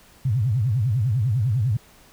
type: tone with vibrato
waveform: sine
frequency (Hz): 116.54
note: A#2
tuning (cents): 0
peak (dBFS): -18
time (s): 0.25-1.77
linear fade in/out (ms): 5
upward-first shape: sine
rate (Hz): 10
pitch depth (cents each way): 280
effects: pink hiss -52 dBFS RMS until 2.12 s